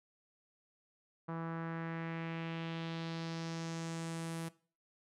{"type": "tone with low-pass filter sweep", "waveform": "sawtooth", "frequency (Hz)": 164.81, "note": "E3", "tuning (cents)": 0, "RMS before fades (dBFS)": -41, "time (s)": [1.28, 4.49], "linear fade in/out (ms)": 10, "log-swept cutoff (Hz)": [1200, 11000], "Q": 2.1, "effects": ["noise-tail reverb RT60 0.4 s tail -19 dB re dry"]}